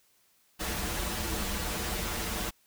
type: noise with comb filter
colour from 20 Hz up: pink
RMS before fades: -33 dBFS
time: 0.59-2.51 s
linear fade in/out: 20 ms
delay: 7.5 ms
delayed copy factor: -0.85
effects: white hiss -67 dBFS RMS until 2.66 s